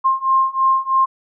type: beating tone pair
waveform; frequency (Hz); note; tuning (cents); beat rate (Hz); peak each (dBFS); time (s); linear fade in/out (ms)
sine; 1059 / 1062.1; C6 / C6; +21 / +26; 3.1; -17 / -16; 0.04-1.06; 20
effects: none